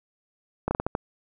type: slowing click train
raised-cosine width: 1 ms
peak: -11 dBFS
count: 6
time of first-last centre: 0.68-0.951 s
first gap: 30 ms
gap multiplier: 1.3
effects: none